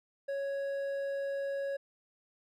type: tone with hard clipping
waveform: triangle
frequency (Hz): 554.4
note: C#5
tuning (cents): 0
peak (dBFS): -34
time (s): 0.28-1.77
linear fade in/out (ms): 10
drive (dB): 9
effects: none